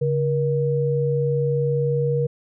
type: tone pair together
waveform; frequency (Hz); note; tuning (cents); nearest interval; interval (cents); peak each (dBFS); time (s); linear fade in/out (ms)
sine; 141.2 / 475.8; C#3 / A#4; +32 / +35; octave + major sixth; 2103; -21; 0.01-2.27; 10
effects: none